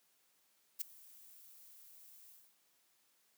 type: noise with ADSR envelope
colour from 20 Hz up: violet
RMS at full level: -35 dBFS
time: 0.79-2.56 s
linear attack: 23 ms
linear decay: 7 ms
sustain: -24 dB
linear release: 270 ms
effects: white hiss -74 dBFS RMS until 3.37 s + high-pass 150 Hz 12 dB/octave